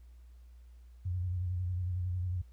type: tone with vibrato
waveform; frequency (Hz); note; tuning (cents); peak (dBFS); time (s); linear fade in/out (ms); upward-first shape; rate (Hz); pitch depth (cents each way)
sine; 90.2; F#2; -44; -31; 1.05-2.42; 10; square; 11; 42
effects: added 60 Hz sine -51 dBFS peak until 2.52 s + pink hiss -74 dBFS RMS until 2.52 s